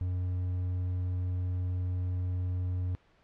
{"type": "tone", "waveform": "triangle", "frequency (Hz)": 90.6, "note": "F#2", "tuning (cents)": -36, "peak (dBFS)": -27, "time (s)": [0.01, 2.95], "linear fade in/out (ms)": 0, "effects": ["pink hiss -65 dBFS RMS until 3.23 s", "low-pass 3000 Hz 12 dB/octave"]}